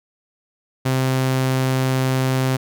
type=tone; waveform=sawtooth; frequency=130.81 Hz; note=C3; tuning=in tune; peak=-13 dBFS; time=0.85-2.57 s; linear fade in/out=10 ms; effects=none